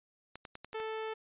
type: clicks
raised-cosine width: 0.3 ms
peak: -29 dBFS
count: 6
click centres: 0.356 / 0.452 / 0.554 / 0.646 / 0.731 / 0.801 s
type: tone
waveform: sawtooth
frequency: 439.7 Hz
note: A4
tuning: 1 cent flat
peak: -32 dBFS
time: 0.74-1.14 s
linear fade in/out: 10 ms
effects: resampled to 8000 Hz